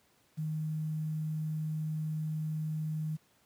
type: tone with quantisation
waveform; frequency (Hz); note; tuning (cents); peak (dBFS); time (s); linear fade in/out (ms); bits
sine; 155.56; D#3; 0; -31; 0.37-3.17; 20; 10
effects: pink hiss -68 dBFS RMS until 3.45 s + high-pass 100 Hz 12 dB/octave